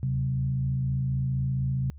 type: tone with frequency modulation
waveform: sine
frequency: 131.3 Hz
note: C3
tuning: 6 cents sharp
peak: -24 dBFS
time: 0.03-1.9 s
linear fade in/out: 0 ms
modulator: 55.2 Hz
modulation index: 0.56
effects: added 72 Hz sine -42 dBFS peak until 1.98 s